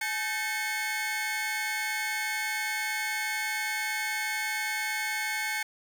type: tone cluster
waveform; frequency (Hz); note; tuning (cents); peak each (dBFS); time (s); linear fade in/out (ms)
40% pulse; 851 / 1543 / 1791 / 2189; G#5 / G6 / A6 / C#7; +42 / -28 / +30 / -22; -36 / -35 / -36 / -31; 0.01-5.63; 5
effects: none